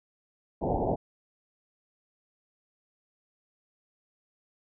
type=low-pass noise; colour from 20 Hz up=white; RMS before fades=-28 dBFS; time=0.61-0.96 s; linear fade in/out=20 ms; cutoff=870 Hz; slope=96 dB/octave; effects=none